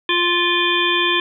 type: harmonic tone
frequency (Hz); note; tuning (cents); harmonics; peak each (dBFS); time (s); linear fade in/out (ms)
349.2; F4; 0; 1 / 3 / 5 / 7 / 9 / 10; -22 / -22 / -22 / -22 / -22 / -22; 0.09-1.2; 2
effects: none